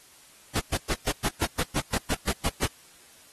pink noise bursts, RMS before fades -26 dBFS, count 13, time 0.55-2.666 s, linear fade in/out 10 ms, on 52 ms, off 120 ms, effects white hiss -54 dBFS RMS until 3.32 s + AAC 32 kbps

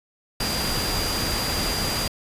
sine tone in noise, 4783 Hz, D8, 31 cents sharp, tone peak -28 dBFS, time 0.4-2.08 s, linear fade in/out 5 ms, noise pink, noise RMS -26 dBFS, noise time 0.4-2.08 s, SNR -5 dB, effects resampled to 32000 Hz

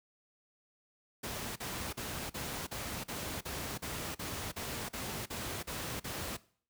pink noise bursts, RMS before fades -39 dBFS, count 14, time 1.23-6.37 s, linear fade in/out 10 ms, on 330 ms, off 40 ms, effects noise-tail reverb RT60 0.5 s tail -20 dB re dry + high-pass 60 Hz 12 dB/octave

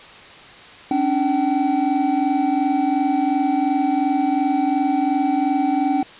triangle tone cluster, 273.3 / 296.1 / 765 Hz, C#4 / D4 / G5, -24 / +14 / -42 cents, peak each -19 dBFS, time 0.91-6.03 s, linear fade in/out 2 ms, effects white hiss -41 dBFS RMS until 6.19 s + resampled to 8000 Hz

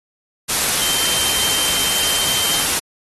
sine tone in noise, 3133 Hz, G7, 2 cents flat, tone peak -23 dBFS, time 0.8-2.65 s, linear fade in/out 20 ms, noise white, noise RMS -18 dBFS, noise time 0.48-2.8 s, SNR -8 dB, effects AAC 32 kbps

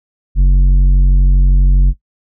sine tone with tanh clipping, 46.25 Hz, F#1, in tune, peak -7 dBFS, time 0.35-1.94 s, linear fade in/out 50 ms, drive 8 dB, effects noise-tail reverb RT60 0.1 s tail -17 dB re dry

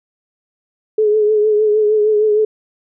sine tone with vibrato, 425.6 Hz, G#4, 42 cents sharp, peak -10 dBFS, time 0.98-2.45 s, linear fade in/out 5 ms, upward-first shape triangle, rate 6.5 Hz, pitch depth 46 cents each way, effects none

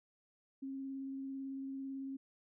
sine tone with vibrato, 270 Hz, C#4, 45 cents flat, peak -40 dBFS, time 0.62-2.17 s, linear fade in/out 10 ms, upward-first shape triangle, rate 18 Hz, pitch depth 14 cents each way, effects none

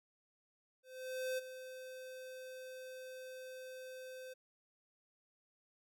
square tone with ADSR envelope, 515 Hz, C5, 28 cents flat, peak -36 dBFS, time 0.83-4.34 s, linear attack 550 ms, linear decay 20 ms, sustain -12 dB, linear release 13 ms, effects none

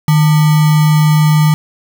sine tone with sample-and-hold, 153.3 Hz, D#3, 25 cents flat, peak -6 dBFS, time 0.08-1.54 s, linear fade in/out 2 ms, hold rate 1050 Hz, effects none

